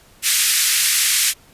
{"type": "band-pass noise", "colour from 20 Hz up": "white", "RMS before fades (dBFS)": -17, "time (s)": [0.22, 1.34], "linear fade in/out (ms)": 50, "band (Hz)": [1700, 12000], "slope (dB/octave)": 24, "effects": ["pink hiss -50 dBFS RMS until 1.53 s", "resampled to 32000 Hz"]}